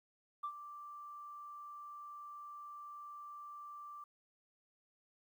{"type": "tone with ADSR envelope", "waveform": "sine", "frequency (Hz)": 1174.7, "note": "D6", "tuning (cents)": 0, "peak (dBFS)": -35, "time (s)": [0.43, 4.04], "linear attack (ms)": 12, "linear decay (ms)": 74, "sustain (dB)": -12, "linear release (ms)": 4, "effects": ["tanh soft clip ceiling -33 dBFS", "12-bit"]}